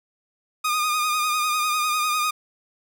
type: tone with vibrato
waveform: sawtooth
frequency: 1229 Hz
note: D#6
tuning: 22 cents flat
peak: -17 dBFS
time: 0.64-2.31 s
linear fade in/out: 10 ms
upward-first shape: sine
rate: 10 Hz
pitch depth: 38 cents each way
effects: none